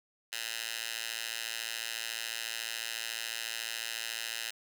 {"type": "tone with high-pass filter", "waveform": "10% pulse", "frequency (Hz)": 114, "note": "A#2", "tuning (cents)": -38, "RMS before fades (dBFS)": -38, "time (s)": [0.32, 4.51], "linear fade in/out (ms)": 10, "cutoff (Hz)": 2500, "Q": 1.1, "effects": []}